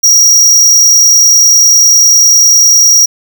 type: tone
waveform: square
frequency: 5690 Hz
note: F8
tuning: 31 cents sharp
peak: -3 dBFS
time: 0.03-3.06 s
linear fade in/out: 10 ms
effects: none